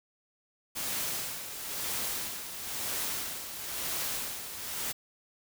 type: noise with tremolo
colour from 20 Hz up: white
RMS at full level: -33 dBFS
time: 0.75-4.93 s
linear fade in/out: 20 ms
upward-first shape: sine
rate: 1 Hz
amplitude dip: 60%
effects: none